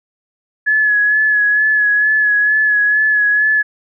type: tone with vibrato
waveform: sine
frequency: 1700 Hz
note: G#6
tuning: 40 cents sharp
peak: -10 dBFS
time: 0.66-3.63 s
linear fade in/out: 20 ms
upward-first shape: sine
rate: 2.2 Hz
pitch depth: 29 cents each way
effects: none